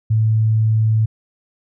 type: tone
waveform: sine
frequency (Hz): 110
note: A2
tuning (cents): 0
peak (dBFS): -12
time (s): 0.1-1.06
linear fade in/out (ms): 10
effects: none